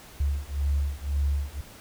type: beating tone pair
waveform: sine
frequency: 70 / 71.9 Hz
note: C#2 / D2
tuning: +18 / -36 cents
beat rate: 1.9 Hz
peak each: -27 / -27 dBFS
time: 0.2-1.61 s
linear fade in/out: 5 ms
effects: pink hiss -48 dBFS RMS until 1.8 s